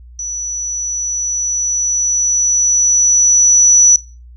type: tone with level ramp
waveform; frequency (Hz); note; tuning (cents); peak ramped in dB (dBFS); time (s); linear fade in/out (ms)
sine; 5920; F#8; 0; -20 to -4; 0.19-3.96; 2
effects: noise-tail reverb RT60 0.3 s tail -19 dB re dry + added 60 Hz sine -35 dBFS peak until 4.36 s